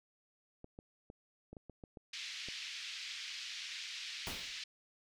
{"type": "clicks", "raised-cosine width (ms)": 2, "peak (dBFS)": -36, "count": 9, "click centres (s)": [0.644, 0.789, 1.101, 1.53, 1.568, 1.697, 1.838, 1.972, 2.486]}
{"type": "band-pass noise", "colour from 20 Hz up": "pink", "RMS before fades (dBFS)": -45, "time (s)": [2.13, 4.64], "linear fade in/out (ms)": 5, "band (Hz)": [2200, 5400], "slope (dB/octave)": 24}
{"type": "noise with exponential decay", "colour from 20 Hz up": "pink", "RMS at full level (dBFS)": -40, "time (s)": [4.27, 4.61], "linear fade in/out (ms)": 0, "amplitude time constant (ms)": 72}
{"effects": []}